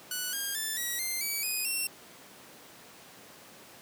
5% pulse tone with pitch steps, 1481 / 1615 / 1761.2 / 1920.6 / 2094 / 2284 / 2491 / 2716 Hz, F#6 / G#6 / A6 / B6 / C7 / D7 / D#7 / F7, +1 / -49 / +1 / -49 / +1 / -49 / +1 / -49 cents, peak -21 dBFS, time 0.11-1.87 s, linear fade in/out 2 ms, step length 220 ms, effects pink hiss -51 dBFS RMS until 3.81 s + high-pass 200 Hz 12 dB/octave

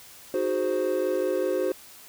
triangle chord, Ab dominant seventh, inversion second, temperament equal, 311.1 / 370 / 415.3 / 523.3 Hz, Eb4 / Gb4 / Ab4 / C5, 0 / 0 / 0 / 0 cents, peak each -31 / -25 / -30 / -25 dBFS, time 0.34-1.72 s, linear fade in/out 2 ms, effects white hiss -48 dBFS RMS until 2.08 s

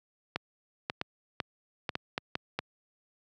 clicks, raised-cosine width 0.3 ms, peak -14 dBFS, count 9, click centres 0.36 / 0.899 / 1.014 / 1.402 / 1.892 / 1.954 / 2.179 / 2.354 / 2.59 s, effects high-pass 100 Hz 12 dB/octave

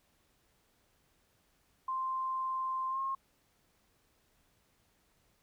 sine tone with pitch glide, 1046.5 to 1074.7 Hz, C6 to C6, 0 to +46 cents, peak -32 dBFS, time 1.88-3.15 s, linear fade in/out 5 ms, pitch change +46 cents, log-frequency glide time 2.9-2.99 s, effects pink hiss -72 dBFS RMS until 5.42 s

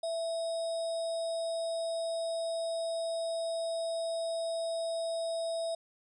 sine tone with sample-and-hold, 662 Hz, E5, 7 cents sharp, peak -31 dBFS, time 0.03-5.75 s, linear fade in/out 5 ms, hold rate 4410 Hz, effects resampled to 24000 Hz

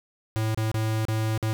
square tone with dropouts, 110 Hz, A2, in tune, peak -24 dBFS, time 0.36-1.53 s, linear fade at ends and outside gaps 0 ms, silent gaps 0.546-0.575 / 0.715-0.743 / 1.052-1.084 / 1.377-1.427 s, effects none

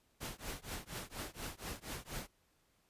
pink noise with tremolo, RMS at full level -41 dBFS, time 0.2-2.28 s, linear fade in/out 20 ms, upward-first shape triangle, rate 4.2 Hz, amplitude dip 100%, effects pink hiss -74 dBFS RMS until 2.89 s + resampled to 32000 Hz

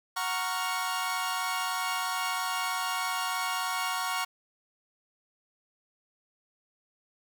sawtooth chord, Gb major seventh, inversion none, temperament equal, 740 / 932.3 / 1108.7 / 1396.9 Hz, Gb5 / Bb5 / Db6 / F6, 0 / 0 / 0 / 0 cents, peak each -32 / -32 / -29 / -32 dBFS, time 0.16-4.25 s, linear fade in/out 10 ms, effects none

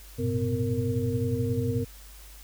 sine tone cluster, 98.6 / 115 / 126.3 / 252.5 / 463.2 Hz, G2 / A#2 / B2 / B3 / A#4, +11 / -23 / +39 / +39 / -11 cents, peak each -31 dBFS, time 0.18-1.85 s, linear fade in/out 20 ms, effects added 50 Hz sine -46 dBFS peak until 2.43 s + white hiss -51 dBFS RMS until 2.43 s

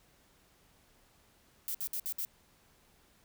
violet noise bursts, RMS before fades -36 dBFS, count 5, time 1.68-2.25 s, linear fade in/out 0 ms, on 66 ms, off 60 ms, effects pink hiss -66 dBFS RMS until 3.24 s

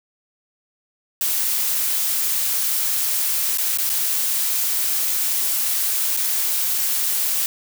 blue noise with dropouts, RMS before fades -21 dBFS, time 1.21-7.46 s, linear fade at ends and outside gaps 1 ms, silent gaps 3.574-3.583 / 3.774-3.785 / 3.894-3.899 / 6.166-6.172 s, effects none

